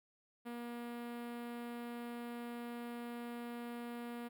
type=tone with notch filter; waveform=sawtooth; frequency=238.2 Hz; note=A#3; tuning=38 cents sharp; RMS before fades=-45 dBFS; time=0.45-4.29 s; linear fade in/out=20 ms; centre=6100 Hz; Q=0.62; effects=none

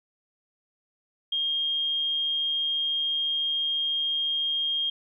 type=tone; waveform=sine; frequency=3227 Hz; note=G7; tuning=50 cents sharp; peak=-24 dBFS; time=1.32-4.9 s; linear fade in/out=5 ms; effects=11-bit

